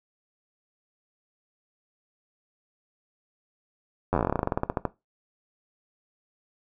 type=slowing click train; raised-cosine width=1 ms; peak=-10 dBFS; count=22; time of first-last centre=4.13-4.853 s; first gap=10 ms; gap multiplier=1.11; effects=noise-tail reverb RT60 0.2 s tail -17 dB re dry

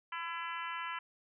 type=harmonic tone; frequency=335.8 Hz; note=E4; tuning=32 cents sharp; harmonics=3 / 4 / 5 / 6 / 7 / 8 / 9; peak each=-41 / -43 / -45 / -47 / -48 / -49 / -50 dBFS; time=0.12-0.99 s; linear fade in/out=5 ms; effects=none

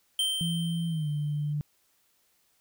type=tone with exponential decay; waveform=square; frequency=3126 Hz; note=G7; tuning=6 cents flat; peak=-24 dBFS; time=0.19-1.53 s; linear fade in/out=2 ms; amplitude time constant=290 ms
type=tone with pitch glide; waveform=sine; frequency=167.1 to 148.01 Hz; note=E3 to D3; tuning=+24 to +14 cents; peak=-27 dBFS; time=0.41-1.61 s; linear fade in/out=0 ms; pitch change=-210 cents; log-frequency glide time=0.88-1.08 s
effects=white hiss -69 dBFS RMS until 2.6 s

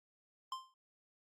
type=tone with exponential decay; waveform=square; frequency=1046.5 Hz; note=C6; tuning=in tune; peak=-37 dBFS; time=0.52-0.74 s; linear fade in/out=2 ms; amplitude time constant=47 ms; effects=low-pass 7000 Hz 12 dB/octave + Opus 48 kbps

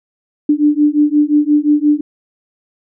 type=beating tone pair; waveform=sine; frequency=293.7 / 299.4 Hz; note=D4 / D4; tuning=0 / +33 cents; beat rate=5.7 Hz; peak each=-12 dBFS; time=0.49-2.01 s; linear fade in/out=5 ms; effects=none

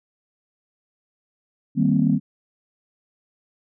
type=chord; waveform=sine; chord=C minor seventh; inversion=first; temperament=equal; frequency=155.56 / 196 / 233.1 / 261.6 Hz; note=Eb3 / G3 / Bb3 / C4; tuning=0 / 0 / 0 / 0 cents; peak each=-21 dBFS; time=1.75-2.2 s; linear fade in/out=50 ms; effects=tanh soft clip ceiling -5 dBFS

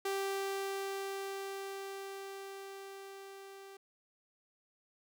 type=tone with level ramp; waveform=sawtooth; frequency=391.4 Hz; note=G4; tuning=3 cents flat; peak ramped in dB=-29 to -46 dBFS; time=0.05-3.77 s; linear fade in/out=5 ms; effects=none

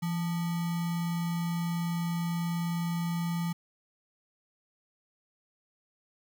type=tone with sample-and-hold; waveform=sine; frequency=169.4 Hz; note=E3; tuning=48 cents sharp; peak=-28 dBFS; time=0.02-3.53 s; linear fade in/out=10 ms; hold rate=1050 Hz; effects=none

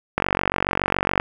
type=click train; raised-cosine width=0.5 ms; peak=-3 dBFS; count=49; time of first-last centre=0.18-1.199 s; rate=47.1 Hz; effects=7-bit

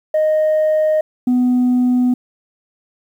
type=tone pair in turn; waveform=sine; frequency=620 / 248.9 Hz; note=D#5 / B3; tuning=-6 / +14 cents; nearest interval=octave + major third; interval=1580 cents; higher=first; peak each=-10 / -9 dBFS; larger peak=second; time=0.14-1.01 / 1.27-2.14 s; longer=neither; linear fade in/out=5 ms; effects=tanh soft clip ceiling -10 dBFS + 8-bit

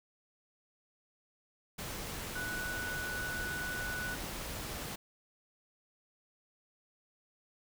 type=tone in noise; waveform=sine; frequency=1480 Hz; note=F#6; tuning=in tune; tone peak=-37 dBFS; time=2.35-4.15 s; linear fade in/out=10 ms; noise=pink; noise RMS=-41 dBFS; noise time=1.78-4.96 s; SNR=+1 dB; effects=none

